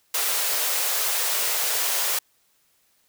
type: high-pass noise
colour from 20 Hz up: white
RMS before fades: -24 dBFS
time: 0.14-2.19 s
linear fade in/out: 5 ms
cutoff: 400 Hz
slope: 48 dB/octave
effects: white hiss -65 dBFS RMS until 3.08 s